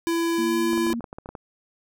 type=tone with pitch glide; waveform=square; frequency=334.8 to 337.3 Hz; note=E4 to E4; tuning=+27 to +40 cents; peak=-22 dBFS; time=0.07-0.93 s; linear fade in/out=0 ms; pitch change=+13 cents; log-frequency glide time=0.42-0.55 s
type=tone; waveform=sine; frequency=233.6 Hz; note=A#3; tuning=4 cents sharp; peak=-26 dBFS; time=0.38-1 s; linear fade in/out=5 ms
type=clicks; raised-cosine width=1 ms; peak=-22 dBFS; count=12; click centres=0.732 / 0.777 / 0.867 / 0.903 / 0.938 / 1.007 / 1.042 / 1.129 / 1.185 / 1.259 / 1.29 / 1.352 s
effects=none